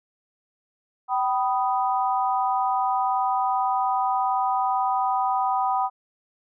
sine chord, G augmented, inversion none, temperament equal with one note detuned, 769.6 / 987.8 / 1244.5 Hz, G5 / B5 / D#6, -32 / 0 / 0 cents, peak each -23 / -25 / -28 dBFS, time 1.08-5.9 s, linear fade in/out 50 ms, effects none

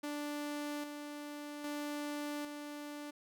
sawtooth tone with tremolo, 293.5 Hz, D4, 1 cent flat, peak -34 dBFS, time 0.03-3.11 s, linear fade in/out 10 ms, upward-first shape square, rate 0.62 Hz, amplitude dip 45%, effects none

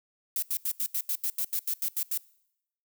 violet noise bursts, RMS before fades -29 dBFS, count 13, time 0.36-2.176 s, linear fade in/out 2 ms, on 64 ms, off 82 ms, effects noise-tail reverb RT60 0.8 s tail -23 dB re dry

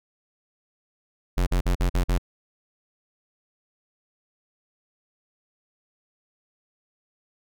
square tone bursts, 44.81 Hz, F1, 45 cents sharp, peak -20 dBFS, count 6, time 1.37-2.182 s, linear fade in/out 10 ms, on 97 ms, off 46 ms, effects none

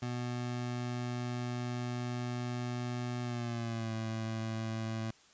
25% pulse tone with pitch glide, 122.5 to 111.69 Hz, B2 to A2, -14 to +26 cents, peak -31 dBFS, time 0.02-5.11 s, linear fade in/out 5 ms, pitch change -160 cents, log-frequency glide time 3.22-3.94 s, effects white hiss -62 dBFS RMS until 5.33 s + resampled to 16000 Hz

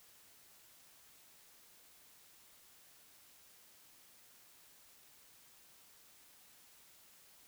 silence, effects white hiss -63 dBFS RMS until 7.47 s

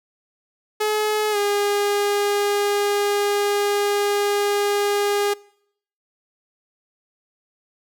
sawtooth tone with pitch glide, 425.9 to 408.1 Hz, G#4 to G#4, +44 to -30 cents, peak -15 dBFS, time 0.8-5.34 s, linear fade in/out 10 ms, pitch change -74 cents, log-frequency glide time 1.31-1.37 s, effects noise-tail reverb RT60 0.7 s tail -24 dB re dry

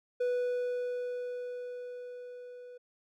triangle tone with level ramp, 493 Hz, B4, 3 cents flat, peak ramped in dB -25 to -44 dBFS, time 0.2-2.78 s, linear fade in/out 10 ms, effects none

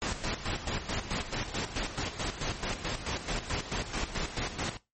pink noise with tremolo, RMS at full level -32 dBFS, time 0.02-4.77 s, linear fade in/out 0 ms, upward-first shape square, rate 4.6 Hz, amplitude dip 65%, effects noise-tail reverb RT60 0.2 s tail -17 dB re dry + MP3 32 kbps

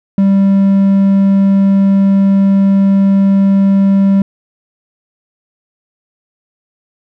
triangle tone, 196 Hz, G3, in tune, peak -4 dBFS, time 0.18-4.22 s, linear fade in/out 2 ms, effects none

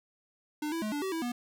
square tone with pitch steps, 299.9 / 330.5 / 213.6 / 291.4 / 382 / 327 / 242.4 Hz, D4 / E4 / G#3 / D4 / G4 / E4 / B3, +36 / +5 / +49 / -13 / -45 / -14 / -32 cents, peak -32 dBFS, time 0.62-1.32 s, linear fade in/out 5 ms, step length 100 ms, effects none

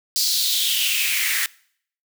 white noise with high-pass filter sweep, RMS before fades -21 dBFS, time 0.16-1.46 s, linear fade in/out 0 ms, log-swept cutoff 4800 to 1800 Hz, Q 4.7, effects noise-tail reverb RT60 0.6 s tail -23 dB re dry

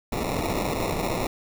white noise with sample-and-hold, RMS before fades -27 dBFS, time 0.12-1.27 s, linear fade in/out 2 ms, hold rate 1575 Hz, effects none

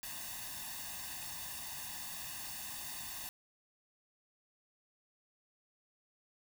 white noise with comb filter, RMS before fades -44 dBFS, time 0.03-3.29 s, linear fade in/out 0 ms, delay 1.1 ms, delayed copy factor +0.95, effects none

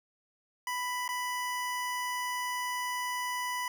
25% pulse tone with dropouts, 990 Hz, B5, 4 cents sharp, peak -28 dBFS, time 0.67-3.68 s, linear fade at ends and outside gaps 2 ms, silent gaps 1.079-1.089 s, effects none

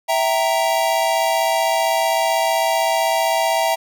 square chord, E diminished, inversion none, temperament equal with one note detuned, 659.3 / 775 / 932.3 Hz, E5 / G5 / Bb5, 0 / -20 / 0 cents, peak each -20 / -22 / -22 dBFS, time 0.08-3.76 s, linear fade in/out 20 ms, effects none

